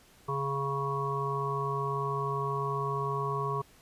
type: harmonic tone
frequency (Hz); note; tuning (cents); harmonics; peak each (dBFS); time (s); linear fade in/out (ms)
138.59; C#3; 0; 1 / 3 / 5 / 7 / 8; -34 / -35 / -44 / -37 / -33; 0.28-3.62; 10
effects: pink hiss -59 dBFS RMS until 3.81 s + resampled to 32000 Hz